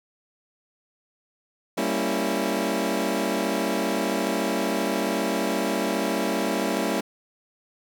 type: chord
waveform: 20% pulse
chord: G diminished seventh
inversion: none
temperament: equal with one note detuned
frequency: 196 / 230.8 / 277.2 / 329.6 Hz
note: G3 / Bb3 / Db4 / Fb4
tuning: 0 / -17 / 0 / 0 cents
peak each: -24 dBFS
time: 1.77-7.01 s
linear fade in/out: 10 ms
effects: none